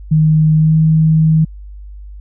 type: tone with pitch glide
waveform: sine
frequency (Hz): 156.1 to 158.55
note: D#3 to D#3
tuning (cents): +6 to +33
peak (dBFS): -7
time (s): 0.11-1.45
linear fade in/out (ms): 10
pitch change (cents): +27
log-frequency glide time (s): 0.57-0.75
effects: added 50 Hz sine -29 dBFS peak until 2.2 s